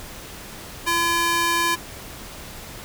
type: tone with high-pass filter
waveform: square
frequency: 340 Hz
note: F4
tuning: 46 cents flat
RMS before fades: -21 dBFS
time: 0.86-1.76 s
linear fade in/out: 20 ms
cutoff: 1000 Hz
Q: 0.94
effects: pink hiss -38 dBFS RMS until 2.84 s